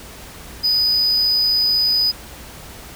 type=tone; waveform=triangle; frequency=4978 Hz; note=D#8; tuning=in tune; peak=-13 dBFS; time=0.63-2.12 s; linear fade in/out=20 ms; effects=added 60 Hz sine -44 dBFS peak until 2.95 s + pink hiss -38 dBFS RMS until 2.95 s